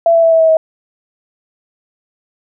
sine tone with pitch steps, 671 / 664.4 / 658 / 651.5 / 645.2 / 638.9 Hz, E5 / E5 / E5 / E5 / E5 / D#5, +31 / +13 / -3 / -20 / -37 / +46 cents, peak -6 dBFS, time 0.06-0.57 s, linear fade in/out 2 ms, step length 85 ms, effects none

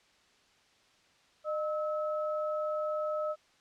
sine tone pair together, 610.7 / 1294 Hz, D#5 / E6, -32 / -32 cents, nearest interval octave + minor second, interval 1300 cents, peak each -31 / -37 dBFS, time 1.44-3.36 s, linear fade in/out 50 ms, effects white hiss -65 dBFS RMS until 3.6 s + low-pass 5000 Hz 12 dB/octave

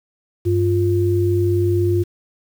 sine tone pair together, 98 / 350.1 Hz, G2 / F4, 0 / +4 cents, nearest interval octave + minor seventh, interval 2204 cents, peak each -17 dBFS, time 0.45-2.04 s, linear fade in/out 20 ms, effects 7-bit

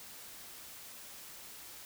silence, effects white hiss -50 dBFS RMS until 1.85 s

